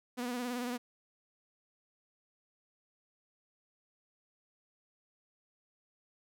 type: tone with vibrato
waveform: sawtooth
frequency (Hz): 245.3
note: B3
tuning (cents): -12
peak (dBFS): -31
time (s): 0.17-0.78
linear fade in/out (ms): 20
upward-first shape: sine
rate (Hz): 18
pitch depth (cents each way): 46
effects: none